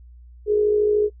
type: tone with amplitude modulation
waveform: sine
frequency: 419.3 Hz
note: G#4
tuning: 17 cents sharp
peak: -13 dBFS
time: 0.46-1.1 s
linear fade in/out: 50 ms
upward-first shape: sine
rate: 53.6 Hz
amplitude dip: 50%
effects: noise-tail reverb RT60 0.1 s tail -26 dB re dry + added 60 Hz sine -42 dBFS peak until 1.2 s